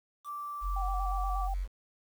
sine tone with pitch glide, 1170 to 1161.2 Hz, D6 to D6, -7 to -20 cents, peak -36 dBFS, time 0.24-1.49 s, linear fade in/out 50 ms, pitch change -13 cents, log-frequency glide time 0.38-1.28 s
sine tone, 45.82 Hz, F#1, 16 cents flat, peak -30 dBFS, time 0.61-1.68 s, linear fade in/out 50 ms
sine tone with vibrato, 760 Hz, F#5, 46 cents sharp, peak -35 dBFS, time 0.76-1.54 s, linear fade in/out 5 ms, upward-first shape square, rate 8.4 Hz, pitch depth 51 cents each way
effects 9-bit

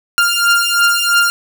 sawtooth beating tone pair, 1396.9 / 1399.9 Hz, F6 / F6, 0 / +4 cents, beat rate 3 Hz, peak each -10 dBFS, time 0.18-1.3 s, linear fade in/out 0 ms, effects none

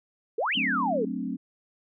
sine exponential two-way sweep, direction up then down, 398.3 to 3200 to 398.3 Hz, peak -24 dBFS, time 0.38-1.05 s, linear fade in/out 5 ms, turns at 0.55 s
sine chord, D dominant seventh, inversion first, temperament equal with one note detuned, 185 / 219.2 / 261.6 / 293.7 Hz, F#3 / A3 / C4 / D4, 0 / -6 / 0 / 0 cents, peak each -35 / -34 / -32 / -37 dBFS, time 0.55-1.37 s, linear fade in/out 20 ms
effects none

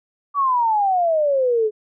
sine exponential sweep, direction down, 1159 to 418.4 Hz, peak -15 dBFS, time 0.34-1.71 s, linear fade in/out 50 ms, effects none

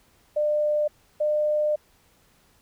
sine tone pair in turn, 599 / 602.3 Hz, D5 / D5, +34 / +44 cents, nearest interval unison, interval 10 cents, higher second, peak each -20 dBFS, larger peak neither, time 0.36-0.88 / 1.2-1.76 s, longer second, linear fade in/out 10 ms, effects pink hiss -61 dBFS RMS until 2.61 s

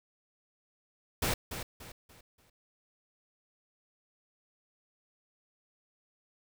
pink noise with echo, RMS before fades -30 dBFS, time 1.22-1.34 s, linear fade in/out 5 ms, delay 290 ms, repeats 4, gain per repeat -9 dB, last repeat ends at 2.5 s, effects none

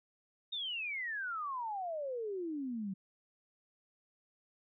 sine exponential sweep, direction down, 3729 to 185 Hz, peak -36 dBFS, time 0.52-2.94 s, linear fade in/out 10 ms, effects none

